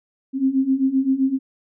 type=beating tone pair; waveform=sine; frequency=261.6 / 269.3 Hz; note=C4 / C#4; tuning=0 / -50 cents; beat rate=7.7 Hz; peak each=-21 / -18 dBFS; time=0.33-1.39 s; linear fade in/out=50 ms; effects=none